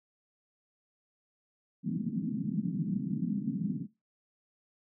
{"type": "band-pass noise", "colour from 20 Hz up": "white", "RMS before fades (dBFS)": -33, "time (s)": [1.83, 3.87], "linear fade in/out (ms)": 50, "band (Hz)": [150, 250], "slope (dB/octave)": 48, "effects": ["noise-tail reverb RT60 0.2 s tail -17 dB re dry"]}